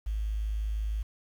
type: tone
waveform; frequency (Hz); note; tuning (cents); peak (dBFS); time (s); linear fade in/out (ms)
sine; 53; G#1; +36; -28; 0.06-1.03; 10
effects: 9-bit